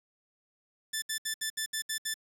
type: tone bursts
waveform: 10% pulse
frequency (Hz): 1758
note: A6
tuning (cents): -2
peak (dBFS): -22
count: 8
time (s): 0.93-2.142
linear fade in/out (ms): 10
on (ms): 92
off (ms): 68
effects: 9-bit